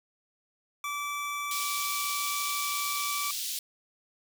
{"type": "tone", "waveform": "25% pulse", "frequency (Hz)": 1159, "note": "D6", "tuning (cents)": -23, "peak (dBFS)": -28, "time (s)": [0.84, 3.31], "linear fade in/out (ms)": 2}
{"type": "high-pass noise", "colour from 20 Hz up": "pink", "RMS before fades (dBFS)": -34, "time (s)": [1.51, 3.59], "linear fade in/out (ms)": 2, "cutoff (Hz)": 3300, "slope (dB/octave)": 24}
{"effects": []}